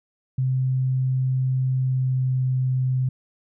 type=tone with pitch glide; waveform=sine; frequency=130 to 129.1 Hz; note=C3 to C3; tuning=-11 to -23 cents; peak=-19 dBFS; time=0.38-3.09 s; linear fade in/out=5 ms; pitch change=-12 cents; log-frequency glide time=1.73-2.45 s; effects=none